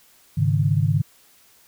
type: chord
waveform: sine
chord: Ab suspended fourth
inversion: none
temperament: equal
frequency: 103.83 / 138.59 / 155.56 Hz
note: Ab2 / Db3 / Eb3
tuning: 0 / 0 / 0 cents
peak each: -21 dBFS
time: 0.37-1.02 s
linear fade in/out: 10 ms
effects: white hiss -55 dBFS RMS until 1.67 s